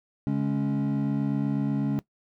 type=tone cluster; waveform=triangle; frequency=141.6 / 209.2 / 277.7 Hz; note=C#3 / G#3 / C#4; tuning=+37 / +13 / +3 cents; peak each=-26 dBFS; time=0.27-1.99 s; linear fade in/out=0 ms; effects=noise-tail reverb RT60 0.1 s tail -19 dB re dry